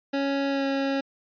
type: tone with pitch glide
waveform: 25% pulse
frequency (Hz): 277.2 to 273.7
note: C#4 to C#4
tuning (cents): 0 to -22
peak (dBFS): -20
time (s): 0.13-1.01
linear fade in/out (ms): 10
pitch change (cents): -22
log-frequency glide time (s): 0.49-0.65
effects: resampled to 11025 Hz